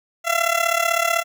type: tone with amplitude modulation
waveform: 15% pulse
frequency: 677 Hz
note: E5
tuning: 46 cents sharp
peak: -8 dBFS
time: 0.24-1.24 s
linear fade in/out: 50 ms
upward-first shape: sine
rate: 35.9 Hz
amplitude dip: 80%
effects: none